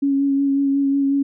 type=tone with vibrato; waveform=sine; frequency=277.2 Hz; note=C#4; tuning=in tune; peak=-15 dBFS; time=0.02-1.23 s; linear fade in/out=10 ms; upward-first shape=sine; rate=5.5 Hz; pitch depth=18 cents each way; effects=none